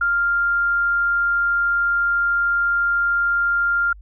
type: tone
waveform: sine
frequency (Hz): 1396.9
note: F6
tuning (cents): 0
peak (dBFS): -16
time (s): 0.01-3.93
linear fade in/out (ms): 5
effects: added 50 Hz sine -39 dBFS peak until 4.01 s

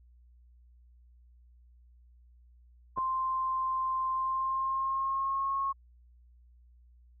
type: tone with pitch glide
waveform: sine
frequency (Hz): 1046.5 to 1091.6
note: C6 to C#6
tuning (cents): 0 to -27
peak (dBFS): -28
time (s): 2.96-5.73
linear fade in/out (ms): 20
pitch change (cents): +73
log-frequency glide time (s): 4.12-5.57
type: clicks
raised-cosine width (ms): 1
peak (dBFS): -28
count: 2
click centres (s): 2.976 / 2.985
effects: added 60 Hz sine -56 dBFS peak until 7.2 s

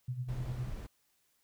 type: tone with tremolo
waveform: sine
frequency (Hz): 125.2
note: B2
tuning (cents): +24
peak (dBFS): -32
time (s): 0.08-0.7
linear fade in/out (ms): 5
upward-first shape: sine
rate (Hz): 9.9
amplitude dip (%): 70
type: noise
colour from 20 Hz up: brown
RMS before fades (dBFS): -42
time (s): 0.28-0.87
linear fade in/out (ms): 10
effects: white hiss -74 dBFS RMS until 1.43 s

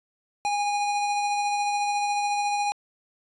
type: tone with tremolo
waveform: square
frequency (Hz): 820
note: G#5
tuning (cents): -22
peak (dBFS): -23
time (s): 0.45-2.72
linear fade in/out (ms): 0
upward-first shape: sine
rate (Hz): 14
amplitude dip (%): 25
effects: resampled to 22050 Hz

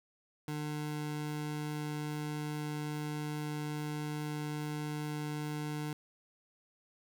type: tone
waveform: 25% pulse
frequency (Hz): 150.2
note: D3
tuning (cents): +39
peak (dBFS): -32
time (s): 0.48-5.93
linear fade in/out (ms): 2
effects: none

